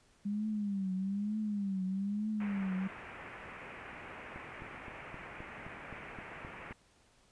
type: tone with vibrato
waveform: sine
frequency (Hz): 200.6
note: G3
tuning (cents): +40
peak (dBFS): -32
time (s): 0.25-2.88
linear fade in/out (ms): 10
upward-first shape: triangle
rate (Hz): 1.1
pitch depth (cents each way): 140
type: low-pass noise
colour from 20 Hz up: white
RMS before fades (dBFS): -48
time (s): 2.4-6.73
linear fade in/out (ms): 5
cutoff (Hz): 2500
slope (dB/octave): 48
type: click train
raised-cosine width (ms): 3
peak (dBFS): -33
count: 10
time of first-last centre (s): 4.36-6.71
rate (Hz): 3.83
effects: pink hiss -67 dBFS RMS until 7.31 s + resampled to 22050 Hz